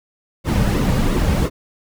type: noise with flanger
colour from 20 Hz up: brown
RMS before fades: -17 dBFS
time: 0.44-1.5 s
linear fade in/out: 50 ms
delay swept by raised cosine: 1.2 to 3 ms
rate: 2.9 Hz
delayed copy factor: -0.55
effects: none